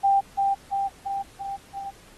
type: tone with echo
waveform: sine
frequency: 790 Hz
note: G5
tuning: 13 cents sharp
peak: -16 dBFS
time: 0.03-0.21 s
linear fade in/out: 20 ms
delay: 340 ms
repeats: 5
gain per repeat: -3 dB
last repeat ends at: 1.91 s
effects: pink hiss -52 dBFS RMS until 2.17 s + AAC 32 kbps